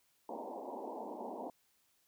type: band-pass noise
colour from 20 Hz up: white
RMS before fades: -44 dBFS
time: 0.29-1.5 s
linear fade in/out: 2 ms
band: 210 to 960 Hz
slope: 96 dB/octave
effects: white hiss -74 dBFS RMS until 2.07 s

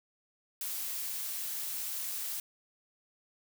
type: noise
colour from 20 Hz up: blue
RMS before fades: -37 dBFS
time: 0.61-2.4 s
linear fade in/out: 2 ms
effects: none

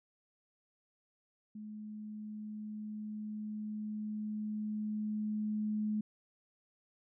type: tone with level ramp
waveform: sine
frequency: 212.8 Hz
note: G#3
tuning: 42 cents sharp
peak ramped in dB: -43 to -31 dBFS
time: 1.55-6.01 s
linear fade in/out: 5 ms
effects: none

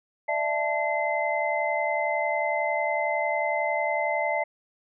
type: tone cluster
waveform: sine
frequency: 595 / 666 / 875 / 2060 Hz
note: D5 / E5 / A5 / C7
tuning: +22 / +18 / -10 / -28 cents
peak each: -29 dBFS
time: 0.28-4.44 s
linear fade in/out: 10 ms
effects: none

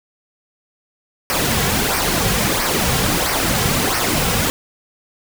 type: noise with flanger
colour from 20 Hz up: pink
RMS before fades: -18 dBFS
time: 1.3-4.5 s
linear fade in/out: 0 ms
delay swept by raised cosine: 0.27 to 3.37 ms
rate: 1.5 Hz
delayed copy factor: -0.6
effects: none

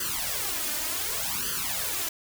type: noise with flanger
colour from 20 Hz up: white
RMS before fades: -30 dBFS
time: 0-2.09 s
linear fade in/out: 5 ms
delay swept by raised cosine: 0.64 to 3.34 ms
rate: 0.67 Hz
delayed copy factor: +0.95
effects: none

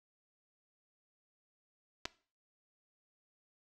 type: clicks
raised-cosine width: 0.2 ms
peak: -20 dBFS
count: 2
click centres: 2.054 / 2.057 s
effects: noise-tail reverb RT60 0.4 s tail -19 dB re dry

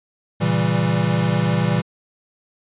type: chord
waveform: square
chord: A# diminished seventh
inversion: none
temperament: equal with one note detuned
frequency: 116.54 / 136.76 / 164.81 / 196 Hz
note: A#2 / C#3 / E3 / G3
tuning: 0 / -23 / 0 / 0 cents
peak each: -23 / -25 / -21 / -24 dBFS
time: 0.4-1.82 s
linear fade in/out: 20 ms
effects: resampled to 8000 Hz

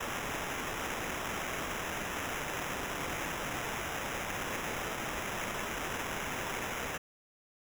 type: noise with sample-and-hold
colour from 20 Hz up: white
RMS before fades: -37 dBFS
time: 0-6.98 s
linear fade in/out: 10 ms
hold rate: 4410 Hz
effects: none

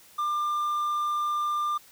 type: tone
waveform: triangle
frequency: 1195 Hz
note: D6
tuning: 30 cents sharp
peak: -23 dBFS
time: 0.18-1.78 s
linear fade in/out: 10 ms
effects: white hiss -54 dBFS RMS until 1.91 s

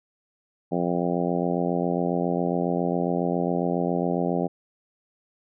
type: harmonic tone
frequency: 87.31 Hz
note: F2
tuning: in tune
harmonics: 2 / 3 / 4 / 5 / 6 / 7 / 8 / 9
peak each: -27 / -29 / -30 / -31 / -32 / -32 / -33 / -34 dBFS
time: 0.71-4.48 s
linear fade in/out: 20 ms
effects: none

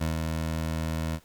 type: tone with ADSR envelope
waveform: 20% pulse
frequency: 80.3 Hz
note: E2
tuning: 45 cents flat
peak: -20 dBFS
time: 0-1.2 s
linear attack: 19 ms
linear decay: 130 ms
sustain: -3 dB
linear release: 57 ms
effects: pink hiss -59 dBFS RMS until 1.24 s

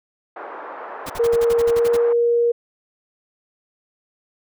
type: band-pass noise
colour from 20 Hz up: white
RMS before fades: -34 dBFS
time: 0.36-2.13 s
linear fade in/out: 5 ms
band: 380 to 1300 Hz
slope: 24 dB/octave
type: noise bursts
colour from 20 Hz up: pink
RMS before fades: -31 dBFS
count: 11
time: 1.06-1.971 s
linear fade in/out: 10 ms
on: 41 ms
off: 46 ms
type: tone with pitch glide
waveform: sine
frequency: 468 to 472.3 Hz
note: A#4 to A#4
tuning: +7 to +23 cents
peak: -14 dBFS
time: 1.19-2.52 s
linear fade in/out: 10 ms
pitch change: +16 cents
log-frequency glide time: 1.74-1.92 s
effects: none

